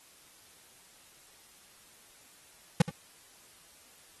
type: tone with echo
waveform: square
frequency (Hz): 166.4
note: E3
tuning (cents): +17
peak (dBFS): -18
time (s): 2.8-2.82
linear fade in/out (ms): 5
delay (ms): 76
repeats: 1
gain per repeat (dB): -15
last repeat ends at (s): 2.896
effects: white hiss -58 dBFS RMS until 4.2 s + AAC 32 kbps